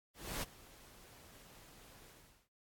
pink noise with ADSR envelope, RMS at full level -39 dBFS, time 0.14-2.49 s, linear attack 290 ms, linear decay 12 ms, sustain -20 dB, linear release 390 ms, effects AAC 64 kbps

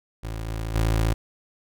25% pulse tone with level steps, 55 Hz, A1, in tune, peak -26 / -24 / -16 dBFS, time 0.23-1.14 s, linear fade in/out 10 ms, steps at 0.47 / 0.74 s, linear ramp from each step 20 ms, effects none

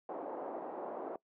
white band-pass noise, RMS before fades -42 dBFS, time 0.09-1.16 s, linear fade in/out 2 ms, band 300 to 790 Hz, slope 24 dB/octave, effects noise-tail reverb RT60 0.1 s tail -22 dB re dry

